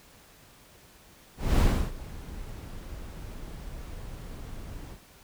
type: noise with ADSR envelope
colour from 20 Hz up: brown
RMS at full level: -19 dBFS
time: 1.37-5 s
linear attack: 230 ms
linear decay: 310 ms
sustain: -21 dB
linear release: 86 ms
effects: pink hiss -55 dBFS RMS until 5.23 s